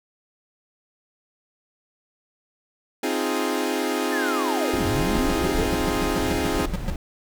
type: chord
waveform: sawtooth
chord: F minor seventh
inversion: second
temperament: equal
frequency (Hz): 261.6 / 311.1 / 349.2 / 415.3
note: C4 / Eb4 / F4 / Ab4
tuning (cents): 0 / 0 / 0 / 0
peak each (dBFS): -24 / -24 / -25 / -24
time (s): 3.03-6.66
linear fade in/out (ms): 5
type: linear two-way sweep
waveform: sine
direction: down then up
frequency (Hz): 1806 to 82.41 to 465.2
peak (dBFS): -26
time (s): 4.12-5.65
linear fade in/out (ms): 10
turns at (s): 4.86
type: noise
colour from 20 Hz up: brown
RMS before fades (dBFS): -29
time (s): 4.73-6.96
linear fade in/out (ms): 2
type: tone bursts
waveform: square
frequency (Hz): 180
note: F#3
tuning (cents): -47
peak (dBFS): -25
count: 13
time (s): 5.15-6.902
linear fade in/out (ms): 2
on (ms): 24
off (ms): 120
effects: none